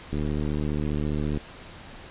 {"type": "click train", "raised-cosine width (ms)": 3, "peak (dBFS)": -16, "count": 94, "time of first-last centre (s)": [0.13, 1.373], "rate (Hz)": 74.8, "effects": ["pink hiss -44 dBFS RMS until 2.1 s", "resampled to 8000 Hz"]}